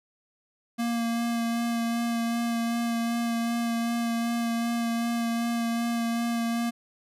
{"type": "tone with vibrato", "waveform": "square", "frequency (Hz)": 233.1, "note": "A#3", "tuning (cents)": 0, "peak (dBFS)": -26, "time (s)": [0.78, 6.71], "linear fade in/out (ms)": 20, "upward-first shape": "sine", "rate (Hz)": 2.6, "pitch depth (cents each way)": 14, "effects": ["resampled to 32000 Hz"]}